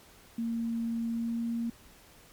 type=tone with pitch glide; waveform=sine; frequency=230.4 to 232.4 Hz; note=A#3 to A#3; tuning=-20 to -5 cents; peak=-29 dBFS; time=0.38-1.7 s; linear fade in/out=5 ms; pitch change=+15 cents; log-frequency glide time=1.1-1.44 s; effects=pink hiss -56 dBFS RMS until 2.32 s + MP3 96 kbps